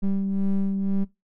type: ring-modulated tone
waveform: triangle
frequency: 98 Hz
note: G2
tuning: in tune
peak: -15 dBFS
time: 0.02-1.05 s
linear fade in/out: 20 ms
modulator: 97 Hz
effects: noise-tail reverb RT60 0.2 s tail -20 dB re dry